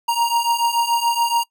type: beating tone pair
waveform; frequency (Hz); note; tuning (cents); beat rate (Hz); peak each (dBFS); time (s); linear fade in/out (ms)
square; 932.3 / 939.3; A#5 / A#5; 0 / +13; 7; -22 / -19; 0.08-1.44; 10
effects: noise-tail reverb RT60 0.1 s tail -23 dB re dry